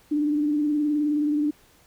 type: tone with vibrato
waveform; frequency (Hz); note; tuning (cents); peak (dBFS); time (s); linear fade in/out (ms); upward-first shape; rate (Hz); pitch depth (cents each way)
sine; 296.9; D4; +19; -20; 0.11-1.51; 10; sine; 19; 38
effects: pink hiss -57 dBFS RMS until 1.86 s